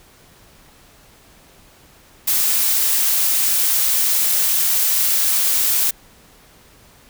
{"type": "noise", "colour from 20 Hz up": "blue", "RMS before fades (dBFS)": -17, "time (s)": [2.27, 5.91], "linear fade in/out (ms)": 10, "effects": ["pink hiss -49 dBFS RMS until 7.09 s"]}